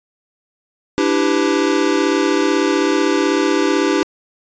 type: chord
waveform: square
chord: E minor seventh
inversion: third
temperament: equal with one note detuned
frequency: 293.7 / 329.6 / 392 / 500.5 Hz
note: D4 / E4 / G4 / B4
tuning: 0 / 0 / 0 / +23 cents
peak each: -19 / -20 / -19 / -24 dBFS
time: 0.98-4.03 s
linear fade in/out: 0 ms
effects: resampled to 16000 Hz